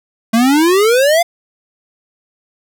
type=exponential sweep; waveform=square; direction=up; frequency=220 to 709 Hz; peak=-9 dBFS; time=0.33-1.23 s; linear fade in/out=10 ms; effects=none